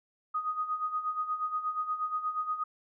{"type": "tone with tremolo", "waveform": "sine", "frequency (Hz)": 1246, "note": "D#6", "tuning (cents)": 2, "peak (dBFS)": -27, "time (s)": [0.34, 2.64], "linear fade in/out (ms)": 10, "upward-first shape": "sine", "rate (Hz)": 8.4, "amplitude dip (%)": 70, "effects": []}